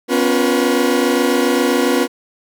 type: tone cluster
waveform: 40% pulse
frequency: 252.6 / 280 / 354.5 / 482.9 Hz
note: B3 / C#4 / F4 / B4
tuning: +39 / +18 / +26 / -39 cents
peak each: -18 dBFS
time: 0.08-2.08 s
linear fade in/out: 50 ms
effects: none